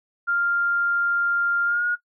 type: tone with pitch glide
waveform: sine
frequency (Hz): 1396.9 to 1438.7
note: F6 to F#6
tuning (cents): 0 to -49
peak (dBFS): -19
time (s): 0.27-1.96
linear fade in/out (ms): 20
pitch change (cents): +51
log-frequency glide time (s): 1.65-1.85
effects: noise-tail reverb RT60 0.1 s tail -19 dB re dry